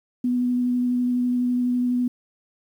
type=tone with vibrato; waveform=sine; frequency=246.9 Hz; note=B3; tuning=in tune; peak=-19 dBFS; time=0.24-2.08 s; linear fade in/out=5 ms; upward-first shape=sine; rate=12 Hz; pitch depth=11 cents each way; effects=9-bit